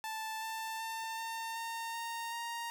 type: tone with pitch steps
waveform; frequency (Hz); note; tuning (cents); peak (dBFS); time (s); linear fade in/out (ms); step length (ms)
sawtooth; 880 / 888.7 / 897.5 / 906.3 / 915.3 / 924.3 / 933.4; A5 / A5 / A5 / A#5 / A#5 / A#5 / A#5; 0 / +17 / +34 / -49 / -32 / -15 / +2; -34; 0.04-2.7; 0; 380
effects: none